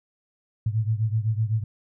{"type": "beating tone pair", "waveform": "sine", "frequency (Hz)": [107.6, 115.5], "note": ["A2", "A#2"], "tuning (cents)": [-38, -16], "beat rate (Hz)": 7.9, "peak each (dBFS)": [-23, -26], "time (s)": [0.66, 1.64], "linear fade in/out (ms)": 5, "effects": []}